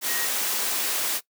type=tone in noise; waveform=sine; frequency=1883 Hz; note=A#6; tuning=17 cents sharp; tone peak=-32 dBFS; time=0.06-0.29 s; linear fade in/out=50 ms; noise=white; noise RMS=-26 dBFS; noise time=0.01-1.21 s; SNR=-9 dB; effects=noise-tail reverb RT60 0.1 s tail -19 dB re dry + high-pass 300 Hz 12 dB/octave